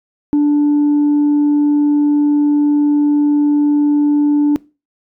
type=tone; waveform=sine; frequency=293 Hz; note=D4; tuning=4 cents flat; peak=-7 dBFS; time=0.33-4.56 s; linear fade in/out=0 ms; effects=noise-tail reverb RT60 0.3 s tail -23 dB re dry + tanh soft clip ceiling -8 dBFS